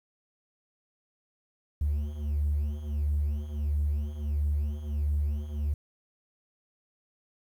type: beating tone pair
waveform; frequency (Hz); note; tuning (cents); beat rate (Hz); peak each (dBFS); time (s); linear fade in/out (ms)
triangle; 72.5 / 74; D2 / D2; -22 / +14; 1.5; -29 / -25; 1.81-5.74; 5
effects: tanh soft clip ceiling -20 dBFS + 10-bit